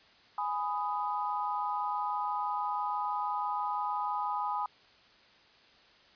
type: chord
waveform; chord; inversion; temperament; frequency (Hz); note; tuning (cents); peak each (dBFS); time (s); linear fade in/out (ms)
sine; G# minor; none; just; 830.6 / 996.7 / 1245.9; G#5 / B5 / D#6; 0 / +16 / +2; -34 / -34 / -36; 0.38-4.66; 2
effects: white hiss -60 dBFS RMS until 6.15 s + resampled to 11025 Hz